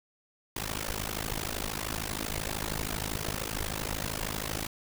pink noise with amplitude modulation, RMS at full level -30 dBFS, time 0.56-4.67 s, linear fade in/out 5 ms, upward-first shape sine, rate 52.9 Hz, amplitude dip 100%, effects none

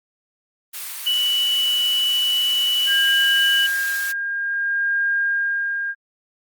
white high-pass noise, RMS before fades -31 dBFS, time 0.73-4.13 s, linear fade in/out 20 ms, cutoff 1200 Hz, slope 12 dB/octave
sine tone, 2960 Hz, F#7, in tune, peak -17 dBFS, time 1.06-3.67 s, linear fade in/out 10 ms
sine tone with tremolo, 1612 Hz, G6, 48 cents sharp, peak -17 dBFS, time 2.86-5.95 s, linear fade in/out 50 ms, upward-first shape sine, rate 0.56 Hz, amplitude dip 45%
effects Opus 32 kbps

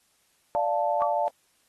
sine chord, D minor, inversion none, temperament equal, 587.3 / 698.5 / 880 Hz, D5 / F5 / A5, 0 / 0 / 0 cents, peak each -27 dBFS, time 0.55-1.28 s, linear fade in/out 0 ms
sine tone with exponential decay, 1145 Hz, D6, 44 cents flat, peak -22 dBFS, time 1.02-1.17 s, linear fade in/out 0 ms, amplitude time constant 31 ms
effects white hiss -67 dBFS RMS until 1.68 s + AAC 32 kbps

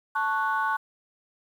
sine chord, F# minor, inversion first, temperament equal, 880 / 1108.7 / 1480 Hz, A5 / C#6 / F#6, 0 / 0 / 0 cents, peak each -27 dBFS, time 0.15-0.77 s, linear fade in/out 10 ms, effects tanh soft clip ceiling -16 dBFS + 9-bit

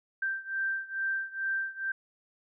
sine beating tone pair, 1568 / 1570.3 Hz, G6 / G6, 0 / +3 cents, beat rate 2.3 Hz, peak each -32 / -34 dBFS, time 0.22-1.92 s, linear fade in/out 5 ms, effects none

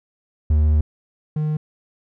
triangle tone pair in turn, 76.2 / 152.97 Hz, D#2 / D#3, -36 / -29 cents, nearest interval octave, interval 1207 cents, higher second, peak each -11 / -17 dBFS, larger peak first, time 0.5-0.81 / 1.36-1.57 s, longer first, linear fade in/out 5 ms, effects none

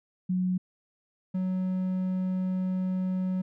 sine / triangle tone pair in turn, 183.2 / 185.54 Hz, F#3 / F#3, -17 / +5 cents, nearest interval unison, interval 22 cents, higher second, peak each -24 dBFS, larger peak neither, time 0.29-0.58 / 1.34-3.42 s, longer second, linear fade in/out 10 ms, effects none

